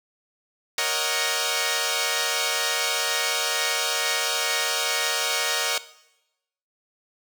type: chord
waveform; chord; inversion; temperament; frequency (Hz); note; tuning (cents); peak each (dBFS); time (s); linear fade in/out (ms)
5% pulse; D# minor seventh; second; equal; 466.2 / 554.4 / 622.3 / 740; A#4 / C#5 / D#5 / F#5; 0 / 0 / 0 / 0; -17; 0.78-5.78; 2
effects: noise-tail reverb RT60 0.9 s tail -17 dB re dry